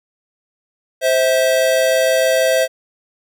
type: tone pair together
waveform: square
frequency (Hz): 523.3 / 649.6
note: C5 / E5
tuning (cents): 0 / -26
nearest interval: major third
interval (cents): 374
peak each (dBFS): -16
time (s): 1.01-2.68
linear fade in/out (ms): 50
effects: none